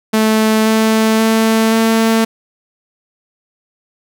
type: tone with pitch steps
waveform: sawtooth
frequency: 218.5 / 220.5 / 222.6 / 224.6 Hz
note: A3 / A3 / A3 / A3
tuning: -12 / +4 / +20 / +36 cents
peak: -6 dBFS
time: 0.13-2.25 s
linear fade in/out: 10 ms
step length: 530 ms
effects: none